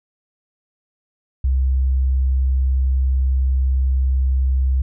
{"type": "tone", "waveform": "sine", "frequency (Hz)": 65.5, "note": "C2", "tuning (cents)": 2, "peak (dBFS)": -14, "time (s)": [1.44, 4.82], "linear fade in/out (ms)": 5, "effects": []}